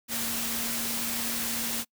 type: tone in noise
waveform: sine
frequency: 231.6 Hz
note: A#3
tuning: 11 cents flat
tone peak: -38 dBFS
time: 0.08-1.85 s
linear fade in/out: 50 ms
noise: white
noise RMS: -31 dBFS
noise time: 0.08-1.85 s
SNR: -10 dB
effects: noise-tail reverb RT60 0.1 s tail -26 dB re dry